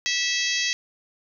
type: harmonic tone with a mistuned harmonic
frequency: 653 Hz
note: E5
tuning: 17 cents flat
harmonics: 3 / 4 / 5 / 6 / 7 / 8 / 9 / 10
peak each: -28 / -29 / -30 / -31 / -31 / -32 / -33 / -33 dBFS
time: 0.06-0.73 s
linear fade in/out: 0 ms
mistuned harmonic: 10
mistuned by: -22 cents
effects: none